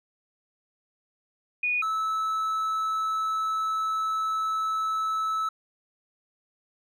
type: tone pair in turn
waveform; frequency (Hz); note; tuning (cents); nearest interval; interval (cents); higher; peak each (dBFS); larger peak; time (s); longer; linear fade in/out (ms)
sine / triangle; 2463 / 1304.7; D#7 / E6; -18 / -18; major seventh; 1100; first; -23; neither; 1.63-1.82 / 1.82-5.49; second; 5
effects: none